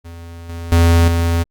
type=tone with level steps; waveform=square; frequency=84.4 Hz; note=E2; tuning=41 cents sharp; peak=-32 / -26 / -9 / -14 dBFS; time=0.04-1.44 s; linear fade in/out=20 ms; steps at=0.49 / 0.72 / 1.08 s; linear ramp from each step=2 ms; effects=Opus 48 kbps